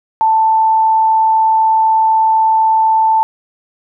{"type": "tone", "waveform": "sine", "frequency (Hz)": 884, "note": "A5", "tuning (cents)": 8, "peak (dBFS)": -8, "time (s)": [0.21, 3.23], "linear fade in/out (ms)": 0, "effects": []}